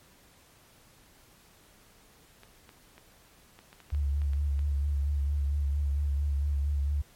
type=clicks; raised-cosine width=0.3 ms; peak=-34 dBFS; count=11; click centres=2.434 / 2.692 / 2.98 / 3.59 / 3.729 / 3.803 / 3.903 / 3.948 / 4.218 / 4.334 / 4.592 s
type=tone with vibrato; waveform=sine; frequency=71.4 Hz; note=D2; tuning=48 cents flat; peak=-25 dBFS; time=3.92-7.02 s; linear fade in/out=10 ms; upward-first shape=sine; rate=4.4 Hz; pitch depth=42 cents each way
effects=pink hiss -59 dBFS RMS until 7.15 s + MP3 64 kbps